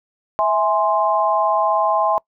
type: chord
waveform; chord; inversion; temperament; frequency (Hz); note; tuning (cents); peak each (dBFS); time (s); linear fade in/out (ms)
sine; E augmented; none; equal with one note detuned; 653.6 / 830.6 / 1046.5; E5 / G#5 / B#5; -15 / 0 / 0; -19; 0.39-2.18; 0
effects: noise-tail reverb RT60 0.1 s tail -24 dB re dry